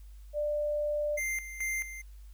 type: tone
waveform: sine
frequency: 593 Hz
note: D5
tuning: 17 cents sharp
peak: -28 dBFS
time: 0.33-1.2 s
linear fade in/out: 50 ms
type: tone with tremolo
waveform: square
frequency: 2093 Hz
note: C7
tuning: in tune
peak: -31 dBFS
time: 1.17-2.02 s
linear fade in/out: 10 ms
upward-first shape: square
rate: 2.3 Hz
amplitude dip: 70%
effects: added 50 Hz sine -46 dBFS peak until 2.33 s + white hiss -67 dBFS RMS until 2.33 s